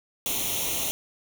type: noise with comb filter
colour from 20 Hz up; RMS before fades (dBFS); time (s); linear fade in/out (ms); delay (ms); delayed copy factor
white; -28; 0.26-0.91; 0; 0.31; +0.8
effects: none